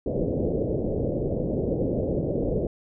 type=low-pass noise; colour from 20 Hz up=white; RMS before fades=-26 dBFS; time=0.06-2.67 s; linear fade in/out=2 ms; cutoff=560 Hz; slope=48 dB/octave; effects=none